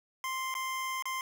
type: tone with dropouts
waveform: 25% pulse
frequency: 1046.5 Hz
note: C6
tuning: in tune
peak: -29 dBFS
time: 0.24-1.21 s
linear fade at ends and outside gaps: 1 ms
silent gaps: 0.541-0.551 / 1.024-1.055 s
effects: none